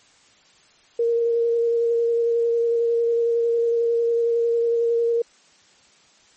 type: tone with vibrato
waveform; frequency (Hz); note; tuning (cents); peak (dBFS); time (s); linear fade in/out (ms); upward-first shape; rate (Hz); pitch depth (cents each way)
sine; 466.2; A#4; 0; -17; 0.99-5.22; 5; square; 11; 10
effects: white hiss -55 dBFS RMS until 6.36 s + MP3 32 kbps